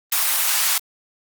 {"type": "high-pass noise", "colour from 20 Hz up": "white", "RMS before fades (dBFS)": -19, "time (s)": [0.12, 0.78], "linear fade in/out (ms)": 2, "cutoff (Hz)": 770, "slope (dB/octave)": 24, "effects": ["Opus 24 kbps"]}